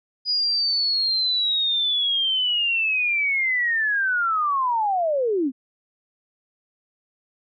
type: linear sweep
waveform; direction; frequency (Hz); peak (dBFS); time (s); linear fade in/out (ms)
sine; down; 4948 to 242; -19; 0.25-5.52; 50
effects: none